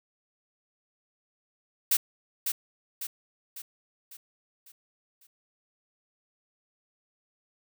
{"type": "noise with echo", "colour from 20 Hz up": "blue", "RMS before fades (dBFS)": -23, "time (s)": [1.91, 1.97], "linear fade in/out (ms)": 5, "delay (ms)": 550, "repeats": 6, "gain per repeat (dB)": -6, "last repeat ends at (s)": 5.27, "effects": []}